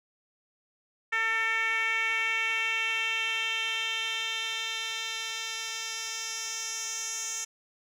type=tone with band-pass filter sweep; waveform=10% pulse; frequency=448.7 Hz; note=A4; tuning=34 cents sharp; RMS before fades=-31 dBFS; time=1.12-7.45 s; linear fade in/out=10 ms; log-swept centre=1900 to 6500 Hz; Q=3; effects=none